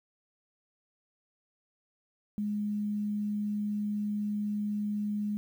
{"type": "tone", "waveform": "sine", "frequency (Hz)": 208, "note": "G#3", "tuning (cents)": 3, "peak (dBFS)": -29, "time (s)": [2.38, 5.37], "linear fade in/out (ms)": 0, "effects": ["10-bit"]}